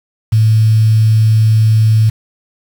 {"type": "tone with quantisation", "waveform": "sine", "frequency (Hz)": 110, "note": "A2", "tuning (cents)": 0, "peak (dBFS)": -6, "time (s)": [0.32, 2.1], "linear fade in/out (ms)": 10, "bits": 5, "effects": []}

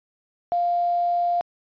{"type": "tone with quantisation", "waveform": "sine", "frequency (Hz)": 698.5, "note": "F5", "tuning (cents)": 0, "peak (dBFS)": -19, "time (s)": [0.52, 1.41], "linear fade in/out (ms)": 0, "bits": 7, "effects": ["resampled to 11025 Hz"]}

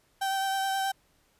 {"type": "tone with vibrato", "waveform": "35% pulse", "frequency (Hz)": 776, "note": "G5", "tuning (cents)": -18, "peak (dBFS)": -25, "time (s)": [0.21, 0.92], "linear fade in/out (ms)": 10, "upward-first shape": "sine", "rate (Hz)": 9.4, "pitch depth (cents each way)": 15, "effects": ["pink hiss -67 dBFS RMS until 1.39 s", "resampled to 32000 Hz"]}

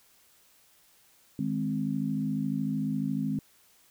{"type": "chord", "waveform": "sine", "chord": "Ab major", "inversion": "second", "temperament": "equal", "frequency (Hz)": [155.56, 207.7, 261.6], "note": ["Eb3", "Ab3", "C4"], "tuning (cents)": [0, 0, 0], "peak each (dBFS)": [-33, -31, -31], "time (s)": [1.39, 3.39], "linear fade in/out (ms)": 2, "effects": ["white hiss -62 dBFS RMS until 3.9 s"]}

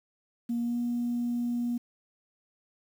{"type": "tone with pitch glide", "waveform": "sine", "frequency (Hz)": [235.9, 239.9], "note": ["A#3", "A#3"], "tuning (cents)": [21, 50], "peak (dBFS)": -26, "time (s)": [0.49, 1.78], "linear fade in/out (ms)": 10, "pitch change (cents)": 29, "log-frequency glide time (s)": [0.6, 0.77], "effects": ["tanh soft clip ceiling -23 dBFS", "9-bit"]}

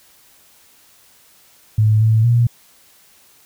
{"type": "tone with pitch steps", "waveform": "sine", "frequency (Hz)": [108, 110.7, 118.8], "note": ["A2", "A2", "A#2"], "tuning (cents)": [-32, 11, 33], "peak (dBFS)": -10, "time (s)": [1.78, 2.47], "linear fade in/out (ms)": 5, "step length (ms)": 230, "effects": ["white hiss -51 dBFS RMS until 3.45 s"]}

